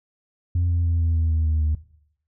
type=tone with pitch steps; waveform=sine; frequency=87.31 / 85.71 / 84.14 / 82.6 / 81.09 / 79.6 / 78.14 / 76.71 Hz; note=F2 / F2 / E2 / E2 / E2 / D#2 / D#2 / D#2; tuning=0 / -32 / +36 / +4 / -28 / +40 / +8 / -24 cents; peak=-16 dBFS; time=0.55-1.75 s; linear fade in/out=5 ms; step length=150 ms; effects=noise-tail reverb RT60 0.7 s tail -19 dB re dry + tanh soft clip ceiling -16 dBFS